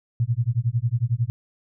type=tone with tremolo; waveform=sine; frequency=118.3 Hz; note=A#2; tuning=26 cents sharp; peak=-16 dBFS; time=0.2-1.3 s; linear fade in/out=0 ms; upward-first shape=sine; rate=11 Hz; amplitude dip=100%; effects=none